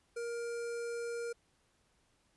square tone with notch filter, 470 Hz, A#4, 14 cents sharp, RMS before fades -39 dBFS, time 0.16-1.33 s, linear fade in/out 10 ms, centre 3300 Hz, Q 1.3, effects pink hiss -73 dBFS RMS until 2.36 s + resampled to 24000 Hz

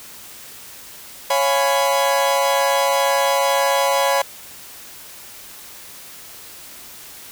40% pulse chord, C# dominant seventh, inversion none, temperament equal with one note detuned, 554.4 / 698.5 / 830.6 / 997.5 Hz, C#5 / E#5 / G#5 / B5, 0 / 0 / 0 / +17 cents, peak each -18 / -24 / -22 / -20 dBFS, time 1.3-4.22 s, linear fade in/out 5 ms, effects white hiss -39 dBFS RMS until 7.31 s

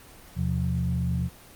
sine tone cluster, 78.9 / 127 / 174.3 Hz, D#2 / B2 / F3, +25 / +49 / -3 cents, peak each -28 dBFS, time 0.35-1.3 s, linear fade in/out 50 ms, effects pink hiss -49 dBFS RMS until 1.55 s + Opus 24 kbps

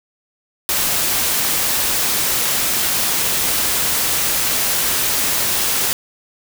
white noise, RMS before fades -18 dBFS, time 0.69-5.93 s, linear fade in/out 0 ms, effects none

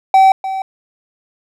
triangle tone with echo, 768 Hz, G5, 36 cents flat, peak -3 dBFS, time 0.14-0.32 s, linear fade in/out 2 ms, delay 300 ms, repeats 1, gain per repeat -13 dB, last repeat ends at 0.62 s, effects none

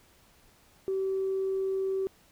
sine tone, 384 Hz, G4, 36 cents flat, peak -26 dBFS, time 0.88-2.07 s, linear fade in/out 0 ms, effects tanh soft clip ceiling -22 dBFS + pink hiss -61 dBFS RMS until 2.31 s

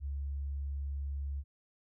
sine tone, 70 Hz, C#2, 18 cents sharp, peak -34 dBFS, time 0-1.44 s, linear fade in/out 50 ms, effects none

